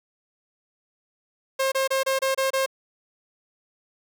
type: tone bursts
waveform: sawtooth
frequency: 534 Hz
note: C5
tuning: 35 cents sharp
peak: -17 dBFS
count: 7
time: 1.59-2.662 s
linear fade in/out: 10 ms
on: 130 ms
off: 27 ms
effects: none